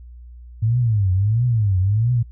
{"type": "tone with vibrato", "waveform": "sine", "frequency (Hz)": 106.5, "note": "G#2", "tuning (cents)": 44, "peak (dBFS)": -15, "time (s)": [0.62, 2.23], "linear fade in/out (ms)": 10, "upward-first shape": "triangle", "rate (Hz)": 1.5, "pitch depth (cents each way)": 290, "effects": ["noise-tail reverb RT60 0.1 s tail -23 dB re dry", "added 60 Hz sine -37 dBFS peak until 2.31 s"]}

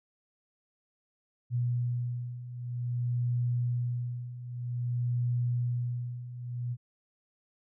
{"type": "beating tone pair", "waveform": "sine", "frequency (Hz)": [121.3, 121.82], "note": ["B2", "B2"], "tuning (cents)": [-31, -23], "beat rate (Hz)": 0.52, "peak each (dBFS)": [-34, -30], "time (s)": [1.5, 6.77], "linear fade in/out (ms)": 50, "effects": []}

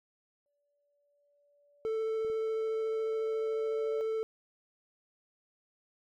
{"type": "tone with exponential growth", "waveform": "sine", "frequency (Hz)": 577, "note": "D5", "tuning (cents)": -31, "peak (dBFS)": -38, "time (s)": [0.46, 4.01], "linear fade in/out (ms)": 0, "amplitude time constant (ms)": 770}
{"type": "tone with vibrato", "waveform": "triangle", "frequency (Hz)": 442.4, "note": "A4", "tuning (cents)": 9, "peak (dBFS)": -28, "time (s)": [1.85, 4.23], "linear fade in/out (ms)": 0, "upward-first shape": "triangle", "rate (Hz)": 14, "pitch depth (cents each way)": 9}
{"type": "clicks", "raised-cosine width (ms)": 2, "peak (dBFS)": -38, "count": 2, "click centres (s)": [2.248, 2.3]}
{"effects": []}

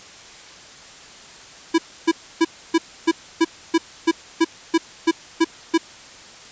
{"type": "tone bursts", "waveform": "square", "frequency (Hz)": 329.6, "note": "E4", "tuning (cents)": 0, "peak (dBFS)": -13, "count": 13, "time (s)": [1.74, 5.779], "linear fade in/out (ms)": 10, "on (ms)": 43, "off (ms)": 290, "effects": ["white hiss -42 dBFS RMS until 6.51 s", "resampled to 16000 Hz"]}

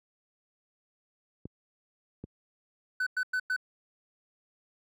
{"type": "clicks", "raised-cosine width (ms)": 3, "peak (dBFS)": -26, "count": 2, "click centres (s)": [1.455, 2.24]}
{"type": "tone bursts", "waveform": "triangle", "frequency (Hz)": 1506, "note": "F#6", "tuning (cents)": 30, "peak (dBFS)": -25, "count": 4, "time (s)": [3, 3.564], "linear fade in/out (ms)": 5, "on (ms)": 66, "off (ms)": 100}
{"effects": ["high-pass 80 Hz 12 dB/octave"]}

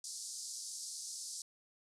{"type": "band-pass noise", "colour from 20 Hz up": "pink", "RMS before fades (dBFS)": -45, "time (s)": [0.04, 1.42], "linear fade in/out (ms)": 2, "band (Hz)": [4600, 9900], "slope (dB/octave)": 48, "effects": []}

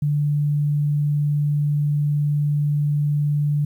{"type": "tone", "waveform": "sine", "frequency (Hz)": 146.83, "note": "D3", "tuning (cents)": 0, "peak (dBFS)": -17, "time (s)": [0.02, 3.65], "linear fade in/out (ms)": 5, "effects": ["9-bit"]}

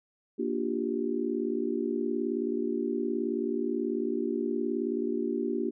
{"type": "chord", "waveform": "sine", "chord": "G minor seventh", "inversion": "first", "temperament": "just", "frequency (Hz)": [235.2, 294, 352.8, 392], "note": ["Bb3", "D4", "F4", "G4"], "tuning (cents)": [16, 2, 18, 0], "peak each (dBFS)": -33, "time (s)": [0.38, 5.71], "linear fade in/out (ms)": 20, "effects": []}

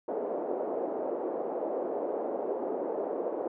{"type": "band-pass noise", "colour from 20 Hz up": "white", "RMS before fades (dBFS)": -33, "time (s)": [0.08, 3.48], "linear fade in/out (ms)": 5, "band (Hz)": [340, 600], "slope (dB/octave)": 24, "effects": []}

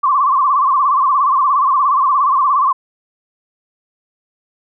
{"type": "tone with vibrato", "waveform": "sine", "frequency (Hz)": 1100, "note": "C#6", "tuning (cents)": -14, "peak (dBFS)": -10, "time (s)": [0.03, 2.73], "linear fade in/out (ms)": 10, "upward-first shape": "sine", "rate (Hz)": 17, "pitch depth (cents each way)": 120, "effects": []}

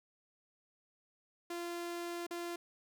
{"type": "tone with dropouts", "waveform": "sawtooth", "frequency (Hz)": 344.9, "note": "F4", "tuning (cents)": -22, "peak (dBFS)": -35, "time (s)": [1.5, 2.56], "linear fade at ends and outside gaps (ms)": 5, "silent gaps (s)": [2.267, 2.308], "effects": []}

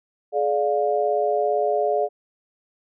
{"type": "chord", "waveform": "sine", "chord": "D diminished", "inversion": "second", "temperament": "just", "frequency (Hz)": [422.9, 587.3, 704.8], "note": ["Ab4", "D5", "F5"], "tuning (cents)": [31, 0, 16], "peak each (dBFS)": -23, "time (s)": [0.32, 2.09], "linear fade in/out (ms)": 50, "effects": []}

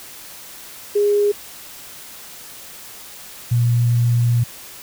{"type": "tone pair in turn", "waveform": "sine", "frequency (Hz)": [411, 119.26], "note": ["G#4", "A#2"], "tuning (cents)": [-18, 40], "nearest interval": "octave + major sixth", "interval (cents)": 2142, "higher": "first", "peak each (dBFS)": -13, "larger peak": "neither", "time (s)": [[0.95, 1.32], [3.51, 4.44]], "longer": "second", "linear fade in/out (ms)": 10, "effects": ["white hiss -38 dBFS RMS until 4.82 s"]}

